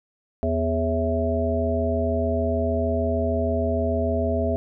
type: harmonic tone with a mistuned harmonic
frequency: 82.41 Hz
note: E2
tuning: in tune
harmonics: 1 / 3 / 5 / 7 / 8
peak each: -25 / -27 / -29 / -31 / -25 dBFS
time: 0.43-4.56 s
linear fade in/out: 0 ms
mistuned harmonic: 7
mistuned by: -74 cents
effects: none